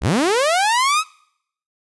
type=linear sweep; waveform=sawtooth; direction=up; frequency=41.69 to 1309 Hz; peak=-11 dBFS; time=0.01-1.04 s; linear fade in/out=50 ms; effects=noise-tail reverb RT60 0.7 s tail -24 dB re dry + resampled to 24000 Hz